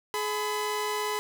sawtooth tone pair together, 422.4 / 1004.6 Hz, G#4 / B5, +29 / +29 cents, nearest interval octave + minor third, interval 1500 cents, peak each -27 dBFS, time 0.14-1.19 s, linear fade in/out 0 ms, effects none

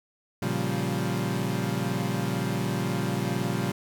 30% pulse chord, G half-diminished seventh, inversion first, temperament equal, 116.54 / 138.59 / 174.61 / 196 Hz, Bb2 / Db3 / F3 / G3, 0 / 0 / 0 / 0 cents, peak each -29 dBFS, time 0.42-3.72 s, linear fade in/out 5 ms, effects none

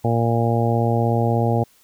harmonic tone, 116.54 Hz, A#2, in tune, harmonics 1 / 2 / 3 / 4 / 5 / 6 / 7, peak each -19 / -24 / -27 / -25 / -27 / -27 / -26 dBFS, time 0.04-1.64 s, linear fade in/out 10 ms, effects white hiss -56 dBFS RMS until 1.83 s

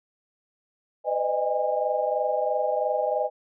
sine tone cluster, 504 / 605 / 628 / 814 Hz, B4 / D#5 / D#5 / G#5, +35 / -49 / +16 / -35 cents, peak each -28 dBFS, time 1.04-3.3 s, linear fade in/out 50 ms, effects none

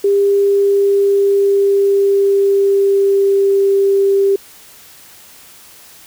sine tone with pitch glide, 400.1 to 394.4 Hz, G4 to G4, +35 to +11 cents, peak -9 dBFS, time 0.04-4.36 s, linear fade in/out 5 ms, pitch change -24 cents, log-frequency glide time 0.25-3.61 s, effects white hiss -41 dBFS RMS until 6.06 s

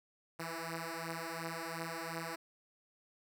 5% pulse beating tone pair, 163.7 / 166.5 Hz, E3 / E3, -12 / +18 cents, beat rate 2.8 Hz, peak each -31 dBFS, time 0.39-2.36 s, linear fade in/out 10 ms, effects none

